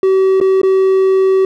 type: tone with dropouts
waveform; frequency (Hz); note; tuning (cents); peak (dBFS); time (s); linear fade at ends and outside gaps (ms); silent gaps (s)
triangle; 381.5; G4; -47; -6; 0.03-1.45; 2; 0.402-0.412 / 0.616-0.632
effects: none